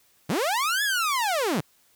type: linear two-way sweep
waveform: sawtooth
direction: up then down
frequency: 120.6 to 1730 to 120.6 Hz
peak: -19 dBFS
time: 0.29-1.61 s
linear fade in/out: 10 ms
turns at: 0.83 s
effects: white hiss -62 dBFS RMS until 1.95 s